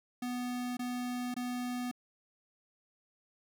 square tone bursts, 246.9 Hz, B3, in tune, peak -35 dBFS, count 3, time 0.22-1.914 s, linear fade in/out 5 ms, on 550 ms, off 22 ms, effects none

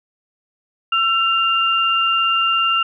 sine tone pair together, 1341.3 / 2794 Hz, E6 / F7, +30 / 0 cents, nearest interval octave + minor second, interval 1270 cents, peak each -17 dBFS, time 0.92-2.83 s, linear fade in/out 5 ms, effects none

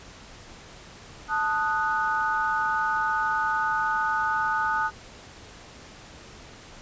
sine chord, D# diminished, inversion second, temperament equal, 880 / 1244.5 / 1480 Hz, A5 / D#6 / F#6, 0 / 0 / 0 cents, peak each -27 dBFS, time 1.28-4.91 s, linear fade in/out 50 ms, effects pink hiss -46 dBFS RMS until 6.81 s + resampled to 16000 Hz

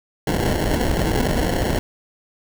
pink noise with sample-and-hold, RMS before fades -20 dBFS, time 0.27-1.79 s, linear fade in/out 2 ms, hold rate 1225 Hz, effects none

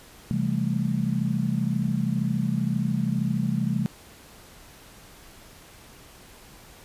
sine chord, A minor seventh, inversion first, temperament just, 132 / 165 / 198 / 220 Hz, C3 / E3 / G3 / A3, +16 / +2 / +18 / 0 cents, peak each -28 dBFS, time 0.31-3.86 s, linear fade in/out 0 ms, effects pink hiss -49 dBFS RMS until 6.84 s + resampled to 32000 Hz

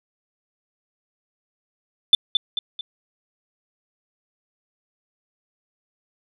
sine tone with echo, 3520 Hz, A7, in tune, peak -7 dBFS, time 2.13-2.15 s, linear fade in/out 2 ms, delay 220 ms, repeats 3, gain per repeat -7 dB, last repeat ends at 2.81 s, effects tanh soft clip ceiling -4 dBFS

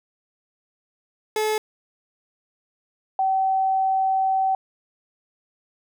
30% pulse / sine tone pair in turn, 430.7 / 766 Hz, A4 / G5, -37 / -40 cents, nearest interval minor seventh, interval 997 cents, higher second, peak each -18 dBFS, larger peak neither, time 1.36-1.58 / 3.19-4.55 s, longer second, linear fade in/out 2 ms, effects none

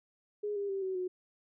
sine tone with pitch steps, 415.3 / 402.3 / 389.7 / 377.5 / 365.7 Hz, G#4 / G4 / G4 / F#4 / F#4, 0 / +45 / -10 / +35 / -20 cents, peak -32 dBFS, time 0.43-1.08 s, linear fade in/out 10 ms, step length 130 ms, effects none

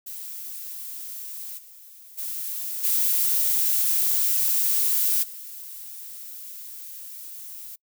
violet noise with level steps, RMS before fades -36 / -47 / -31 / -22 / -39 dBFS, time 0.06-7.76 s, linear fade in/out 10 ms, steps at 1.57 / 2.17 / 2.83 / 5.22 s, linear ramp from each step 20 ms, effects noise-tail reverb RT60 0.1 s tail -26 dB re dry

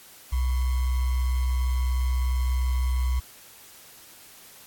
sine tone with sample-and-hold, 63 Hz, B1, 35 cents sharp, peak -21 dBFS, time 0.32-3.2 s, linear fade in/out 10 ms, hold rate 1050 Hz, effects white hiss -49 dBFS RMS until 4.66 s + AAC 64 kbps

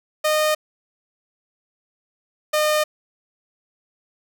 sawtooth tone pair in turn, 614 / 609.1 Hz, D#5 / D#5, -23 / -37 cents, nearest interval unison, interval 14 cents, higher first, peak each -13 dBFS, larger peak neither, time 0.24-0.55 / 2.53-2.84 s, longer neither, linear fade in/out 10 ms, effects none

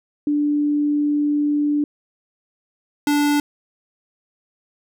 sine / square tone pair in turn, 293.7 / 291.8 Hz, D4 / D4, 0 / -11 cents, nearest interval unison, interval 11 cents, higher first, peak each -16 dBFS, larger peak neither, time 0.27-1.84 / 3.07-3.4 s, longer first, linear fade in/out 2 ms, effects none

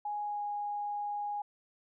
sine tone with pitch glide, 830.6 to 824.4 Hz, G#5 to G#5, 0 to -13 cents, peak -33 dBFS, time 0.05-1.42 s, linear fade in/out 5 ms, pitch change -13 cents, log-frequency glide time 0.23-0.43 s, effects none

